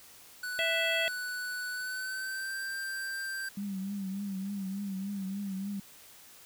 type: tone with pitch glide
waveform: square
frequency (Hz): 1486 to 1574.4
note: F#6 to G6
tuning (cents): +7 to +7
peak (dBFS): -35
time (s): 0.43-3.49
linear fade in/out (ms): 5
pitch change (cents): +100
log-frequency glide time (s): 1.71-2.56
type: harmonic tone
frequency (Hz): 659.3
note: E5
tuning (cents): 0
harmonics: 1 / 3 / 4 / 5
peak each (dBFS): -33 / -33 / -33 / -33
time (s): 0.59-1.08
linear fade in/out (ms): 0
type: tone with vibrato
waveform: sine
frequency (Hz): 196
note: G3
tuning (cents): 0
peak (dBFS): -33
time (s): 3.57-5.8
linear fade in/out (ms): 5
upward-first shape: triangle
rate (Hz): 3.4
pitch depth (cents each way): 77
effects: white hiss -54 dBFS RMS until 6.45 s